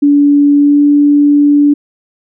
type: tone with pitch glide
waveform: sine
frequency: 287.5 to 290 Hz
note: D4 to D4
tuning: -37 to -22 cents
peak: -4 dBFS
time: 0.02-1.74 s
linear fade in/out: 10 ms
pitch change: +15 cents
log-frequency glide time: 0.56-0.82 s
effects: none